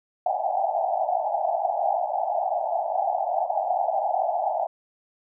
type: band-pass noise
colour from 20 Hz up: white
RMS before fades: -25 dBFS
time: 0.26-4.67 s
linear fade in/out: 5 ms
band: 630 to 830 Hz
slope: 96 dB/octave
effects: none